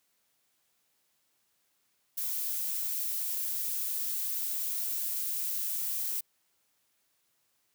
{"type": "noise", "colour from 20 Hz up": "violet", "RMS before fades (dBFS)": -33, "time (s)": [2.17, 6.21], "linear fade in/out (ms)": 10, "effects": ["white hiss -74 dBFS RMS until 7.74 s", "high-pass 80 Hz 12 dB/octave"]}